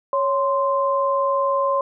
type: tone pair together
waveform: sine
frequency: 554.4 / 1042.9 Hz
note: C#5 / C6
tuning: 0 / -6 cents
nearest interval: major seventh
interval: 1094 cents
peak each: -20 dBFS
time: 0.13-1.81 s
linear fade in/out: 2 ms
effects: none